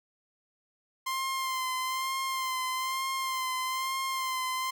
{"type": "tone with vibrato", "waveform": "sawtooth", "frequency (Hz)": 1046.5, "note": "C6", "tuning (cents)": 0, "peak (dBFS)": -26, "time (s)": [1.06, 4.71], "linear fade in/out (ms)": 10, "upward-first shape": "sine", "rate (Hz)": 1.1, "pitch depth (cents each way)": 29, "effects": []}